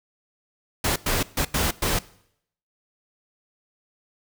pink noise bursts at uneven times, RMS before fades -23 dBFS, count 5, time 0.84-0.96 / 1.06-1.23 / 1.37-1.45 / 1.54-1.71 / 1.82-1.99 s, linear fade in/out 5 ms, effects noise-tail reverb RT60 0.7 s tail -20 dB re dry

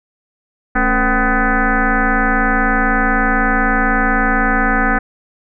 sine tone with frequency modulation, 766 Hz, G5, 40 cents flat, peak -11 dBFS, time 0.75-4.99 s, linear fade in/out 10 ms, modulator 246 Hz, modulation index 4.2, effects none

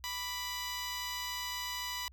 10% pulse tone pair together, 987.8 / 1174.7 Hz, B5 / D6, 0 / 0 cents, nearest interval minor third, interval 300 cents, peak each -28 / -39 dBFS, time 0.04-2.08 s, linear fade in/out 0 ms, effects added 65 Hz sine -54 dBFS peak until 2.12 s

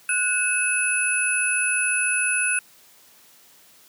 sine tone cluster, 1478 / 2584 / 10070 Hz, F#6 / E7 / D#9, -2 / -35 / +20 cents, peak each -24 dBFS, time 0.09-2.59 s, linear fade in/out 2 ms, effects white hiss -53 dBFS RMS until 3.88 s + high-pass 100 Hz 12 dB/octave

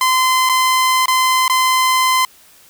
sawtooth tone with dropouts, 1031 Hz, C6, 26 cents flat, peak -8 dBFS, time 0.01-2.25 s, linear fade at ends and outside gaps 2 ms, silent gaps 0.491-0.495 / 1.058-1.081 / 1.48-1.497 s, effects white hiss -47 dBFS RMS until 2.69 s

